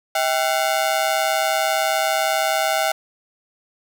sawtooth ring-modulated tone, 713 Hz, F5, 36 cents sharp, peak -11 dBFS, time 0.15-2.92 s, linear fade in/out 5 ms, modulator 70.1 Hz, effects none

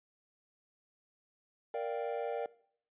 triangle chord, G minor seventh, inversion first, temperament equal, 466.2 / 587.3 / 698.5 / 784 Hz, Bb4 / D5 / F5 / G5, 0 / 0 / 0 / 0 cents, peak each -35 / -37 / -40 / -40 dBFS, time 1.74-2.46 s, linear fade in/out 2 ms, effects noise-tail reverb RT60 0.6 s tail -20 dB re dry + resampled to 8000 Hz

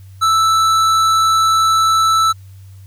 triangle tone with hard clipping, 1318.5 Hz, E6, in tune, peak -12 dBFS, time 0.21-2.33 s, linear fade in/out 20 ms, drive 16 dB, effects added 96 Hz sine -35 dBFS peak until 2.86 s + white hiss -54 dBFS RMS until 2.86 s

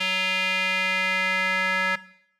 square tone with band-pass filter sweep, 186.9 Hz, F#3, 18 cents sharp, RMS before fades -24 dBFS, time 0-1.96 s, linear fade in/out 10 ms, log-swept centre 2700 to 1800 Hz, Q 3.4, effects noise-tail reverb RT60 0.7 s tail -17 dB re dry

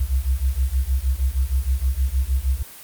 sine beating tone pair, 62.6 / 69 Hz, B1 / C#2, +24 / -7 cents, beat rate 6.4 Hz, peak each -21 dBFS, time 0-2.63 s, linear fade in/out 10 ms, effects white hiss -41 dBFS RMS until 2.83 s + Opus 32 kbps

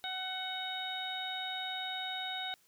harmonic tone with a mistuned harmonic, 750 Hz, F#5, 23 cents sharp, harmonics 1 / 2 / 3 / 4 / 5, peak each -41 / -43 / -46 / -47 / -39 dBFS, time 0.04-2.54 s, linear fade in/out 0 ms, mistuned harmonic 3, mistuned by -33 cents, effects white hiss -68 dBFS RMS until 2.67 s

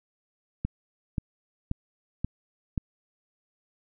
click train, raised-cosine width 5 ms, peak -15 dBFS, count 5, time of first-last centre 0.65-2.778 s, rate 1.88 Hz, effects none

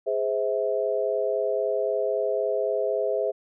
sine chord, Ab augmented, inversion none, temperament just, 415.3 / 519.1 / 648.9 Hz, Ab4 / C5 / E5, 0 / -14 / -27 cents, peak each -27 dBFS, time 0.06-3.32 s, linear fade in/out 20 ms, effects none

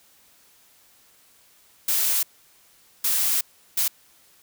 blue noise bursts at uneven times, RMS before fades -22 dBFS, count 3, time 1.88-2.23 / 3.04-3.41 / 3.77-3.88 s, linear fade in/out 5 ms, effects white hiss -57 dBFS RMS until 4.42 s

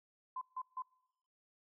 sine tone bursts, 1025 Hz, C6, 36 cents flat, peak -38 dBFS, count 3, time 0.36-0.822 s, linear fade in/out 5 ms, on 54 ms, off 150 ms, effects noise-tail reverb RT60 1.0 s tail -25 dB re dry

